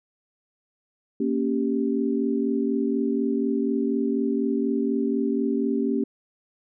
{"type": "chord", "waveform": "sine", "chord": "G diminished", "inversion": "first", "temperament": "equal", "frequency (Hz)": [233.1, 277.2, 392], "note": ["Bb3", "Db4", "G4"], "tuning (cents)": [0, 0, 0], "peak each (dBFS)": [-25, -25, -27], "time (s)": [1.2, 6.04], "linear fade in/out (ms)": 5, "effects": []}